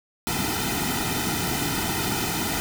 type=noise with comb filter; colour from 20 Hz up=pink; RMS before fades=-26 dBFS; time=0.27-2.6 s; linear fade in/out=0 ms; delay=1.8 ms; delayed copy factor=-1; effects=none